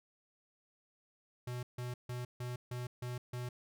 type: tone bursts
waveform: square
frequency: 123.47 Hz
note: B2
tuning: in tune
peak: -39 dBFS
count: 7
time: 1.47-3.49 s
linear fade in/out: 5 ms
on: 160 ms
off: 150 ms
effects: none